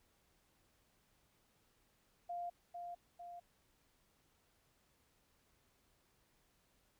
sine tone with echo, 699 Hz, F5, 1 cent sharp, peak -40 dBFS, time 2.29-2.5 s, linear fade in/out 10 ms, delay 450 ms, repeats 2, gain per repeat -4 dB, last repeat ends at 3.4 s, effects pink hiss -75 dBFS RMS until 6.99 s

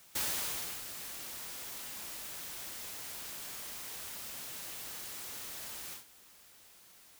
white noise with ADSR envelope, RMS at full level -33 dBFS, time 0.15-6.05 s, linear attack 7 ms, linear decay 660 ms, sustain -11 dB, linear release 130 ms, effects white hiss -59 dBFS RMS until 7.19 s

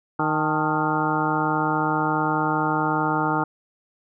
harmonic tone with a mistuned harmonic, 155.2 Hz, D#3, 4 cents flat, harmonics 1 / 2 / 3 / 4 / 5 / 6 / 7 / 8 / 9, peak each -29 / -26 / -31 / -35 / -28 / -26 / -32 / -28 / -29 dBFS, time 0.19-3.44 s, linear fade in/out 5 ms, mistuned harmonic 6, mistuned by -77 cents, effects none

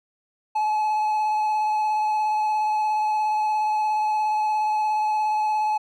triangle tone with vibrato, 855 Hz, A5, 50 cents flat, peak -18 dBFS, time 0.55-5.78 s, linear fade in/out 10 ms, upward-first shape square, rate 17 Hz, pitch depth 12 cents each way, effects none

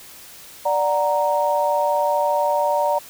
sine chord, D augmented, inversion none, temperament equal, 587.3 / 740 / 932.3 Hz, D5 / F#5 / A#5, 0 / 0 / 0 cents, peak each -20 / -25 / -20 dBFS, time 0.65-2.99 s, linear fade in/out 10 ms, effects white hiss -42 dBFS RMS until 3.09 s

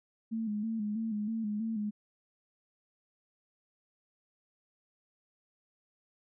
sine tone with vibrato, 216.8 Hz, A3, 25 cents flat, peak -31 dBFS, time 0.31-1.91 s, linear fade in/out 20 ms, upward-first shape square, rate 3.1 Hz, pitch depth 61 cents each way, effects none

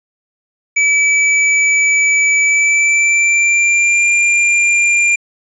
square tone with pitch glide, 2300 to 2391 Hz, D7 to D7, -37 to +30 cents, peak -10 dBFS, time 0.76-5.16 s, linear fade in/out 10 ms, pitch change +67 cents, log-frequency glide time 2.45-4.08 s, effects resampled to 22050 Hz + 8-bit

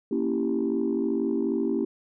sine chord, A# diminished seventh, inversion none, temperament equal, 233.1 / 277.2 / 329.6 / 392 Hz, A#3 / C#4 / E4 / G4, 0 / 0 / 0 / 0 cents, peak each -28 dBFS, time 0.11-1.85 s, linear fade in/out 5 ms, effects tanh soft clip ceiling -16 dBFS

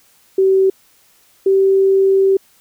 sine tone pair in turn, 383.1 / 387.1 Hz, G4 / G4, -40 / -22 cents, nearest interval unison, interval 18 cents, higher second, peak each -9 dBFS, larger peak neither, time 0.38-0.7 / 1.46-2.37 s, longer second, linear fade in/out 5 ms, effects white hiss -53 dBFS RMS until 2.6 s

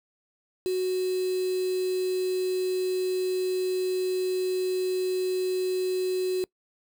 sine tone with quantisation, 370 Hz, F#4, in tune, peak -24 dBFS, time 0.66-6.44 s, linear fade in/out 0 ms, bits 6, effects noise-tail reverb RT60 0.1 s tail -24 dB re dry

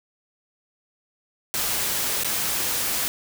white noise with dropouts, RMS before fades -25 dBFS, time 1.54-3.08 s, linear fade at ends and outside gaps 0 ms, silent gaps 2.235-2.246 s, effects none

